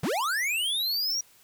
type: linear sweep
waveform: square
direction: up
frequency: 110 to 5780 Hz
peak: -26 dBFS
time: 0.03-1.21 s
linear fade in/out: 5 ms
effects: white hiss -58 dBFS RMS until 1.43 s